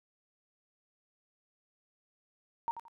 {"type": "tone with echo", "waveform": "sine", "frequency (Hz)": 927, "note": "A#5", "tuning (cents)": -10, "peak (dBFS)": -29, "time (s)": [2.68, 2.71], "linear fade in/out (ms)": 0, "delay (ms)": 86, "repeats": 2, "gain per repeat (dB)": -11, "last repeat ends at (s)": 2.882, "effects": []}